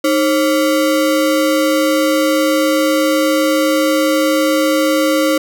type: ring-modulated tone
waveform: square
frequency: 423.8 Hz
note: G#4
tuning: 35 cents sharp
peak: -9 dBFS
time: 0.04-5.38 s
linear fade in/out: 5 ms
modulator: 114 Hz
effects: none